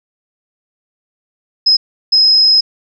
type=tone bursts at uneven times; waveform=sine; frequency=5110 Hz; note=D#8; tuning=45 cents sharp; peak=-6 dBFS; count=2; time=1.66-1.77 / 2.12-2.61 s; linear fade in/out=10 ms; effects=none